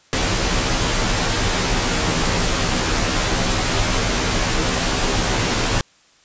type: noise with comb filter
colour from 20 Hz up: pink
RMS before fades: -19 dBFS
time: 0.13-5.81 s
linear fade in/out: 0 ms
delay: 14 ms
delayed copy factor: -0.95
effects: white hiss -54 dBFS RMS until 6.24 s + resampled to 16000 Hz